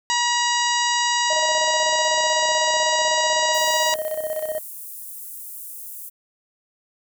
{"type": "harmonic tone", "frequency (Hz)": 959, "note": "A#5", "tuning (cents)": 49, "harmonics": [1, 2, 3, 4, 5, 6, 7, 8], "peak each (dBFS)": [-22, -25, -27, -28, -29, -30, -30, -31], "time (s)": [0.1, 3.94], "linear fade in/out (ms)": 0}
{"type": "tone with tremolo", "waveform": "triangle", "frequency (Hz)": 622.3, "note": "D#5", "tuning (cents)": 0, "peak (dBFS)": -20, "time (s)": [1.3, 4.59], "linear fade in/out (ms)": 5, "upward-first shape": "square", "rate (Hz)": 16, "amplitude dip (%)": 60}
{"type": "high-pass noise", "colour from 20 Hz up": "pink", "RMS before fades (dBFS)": -36, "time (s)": [3.53, 6.1], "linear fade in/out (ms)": 20, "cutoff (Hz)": 10000, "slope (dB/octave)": 24}
{"effects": []}